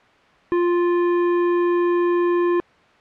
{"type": "tone with hard clipping", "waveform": "triangle", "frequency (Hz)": 349.2, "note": "F4", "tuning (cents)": 0, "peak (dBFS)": -18, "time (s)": [0.52, 2.6], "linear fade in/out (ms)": 0, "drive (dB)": 17, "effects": ["white hiss -52 dBFS RMS until 3 s", "low-pass 2000 Hz 12 dB/octave"]}